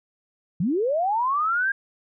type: linear sweep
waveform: sine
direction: up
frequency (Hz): 148.5 to 1630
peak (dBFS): -20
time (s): 0.6-1.72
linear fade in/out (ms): 5
effects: none